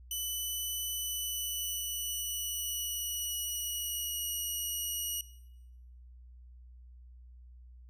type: tone with pitch glide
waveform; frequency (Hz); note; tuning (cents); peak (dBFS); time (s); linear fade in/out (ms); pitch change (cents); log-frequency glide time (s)
10% pulse; 2990 to 2903; F#7 to F#7; +17 to -34; -26; 0.11-5.21; 2; -51; 0.94-4.21
effects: noise-tail reverb RT60 1.0 s tail -20 dB re dry + added 61 Hz sine -50 dBFS peak until 7.89 s